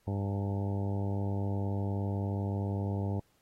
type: harmonic tone with a mistuned harmonic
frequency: 99.6 Hz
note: G2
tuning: 28 cents sharp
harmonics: 1 / 2 / 3 / 4 / 5 / 6 / 7 / 8 / 9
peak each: -31 / -37 / -41 / -43 / -45 / -47 / -48 / -49 / -50 dBFS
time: 0.07-3.2 s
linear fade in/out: 5 ms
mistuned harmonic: 8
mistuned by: +67 cents
effects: pink hiss -71 dBFS RMS until 3.41 s + AAC 48 kbps